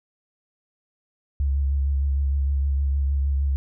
sine tone with vibrato, 69.3 Hz, C#2, in tune, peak -19 dBFS, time 1.4-3.56 s, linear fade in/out 0 ms, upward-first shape triangle, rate 6.5 Hz, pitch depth 40 cents each way, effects none

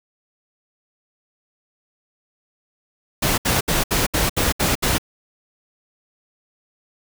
pink noise bursts, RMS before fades -19 dBFS, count 8, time 3.22-4.983 s, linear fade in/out 10 ms, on 160 ms, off 69 ms, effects none

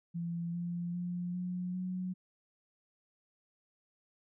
sine tone with pitch steps, 170 / 173.27 / 176.61 / 180 / 183.47 Hz, F3 / F3 / F3 / F#3 / F#3, -46 / -13 / +20 / -47 / -14 cents, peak -34 dBFS, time 0.14-2.14 s, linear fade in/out 20 ms, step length 400 ms, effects none

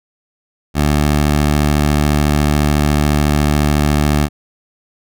15% pulse tone, 74 Hz, D2, 14 cents sharp, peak -5 dBFS, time 0.74-4.29 s, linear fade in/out 50 ms, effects none

